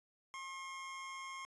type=tone with amplitude modulation; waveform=25% pulse; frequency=1073 Hz; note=C6; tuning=43 cents sharp; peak=-39 dBFS; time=0.34-1.45 s; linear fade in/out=0 ms; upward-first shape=sine; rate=174 Hz; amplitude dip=35%; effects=resampled to 22050 Hz